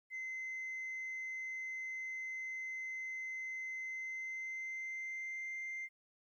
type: tone with pitch glide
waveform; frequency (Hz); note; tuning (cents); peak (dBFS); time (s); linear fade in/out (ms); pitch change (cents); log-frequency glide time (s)
sine; 2059 to 2091; C7 to C7; -28 to -2; -38; 0.1-5.89; 50; +26; 3.8-5.56
effects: tanh soft clip ceiling -38 dBFS + 13-bit